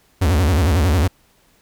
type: tone with vibrato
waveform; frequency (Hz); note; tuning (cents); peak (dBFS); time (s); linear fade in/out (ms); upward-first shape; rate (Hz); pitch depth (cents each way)
45% pulse; 82.41; E2; 0; -13; 0.21-1.08; 10; sine; 11; 260
effects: pink hiss -57 dBFS RMS until 1.61 s